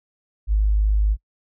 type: tone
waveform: sine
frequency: 51.91 Hz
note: G#1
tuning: in tune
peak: -15 dBFS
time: 0.47-1.17 s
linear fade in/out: 50 ms
effects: noise-tail reverb RT60 0.1 s tail -26 dB re dry